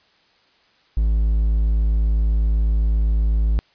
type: tone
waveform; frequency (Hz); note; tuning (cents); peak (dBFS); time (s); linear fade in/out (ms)
triangle; 53.9; A1; -35; -13; 0.97-3.59; 0
effects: white hiss -58 dBFS RMS until 3.74 s + resampled to 11025 Hz